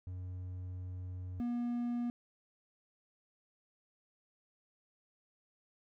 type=tone pair in turn; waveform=triangle; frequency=91.3 / 240 Hz; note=F#2 / B3; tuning=-23 / -49 cents; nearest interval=octave + perfect fourth; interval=1674 cents; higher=second; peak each=-38 / -31 dBFS; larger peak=second; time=0.07-1.4 / 1.4-2.1 s; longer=first; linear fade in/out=0 ms; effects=none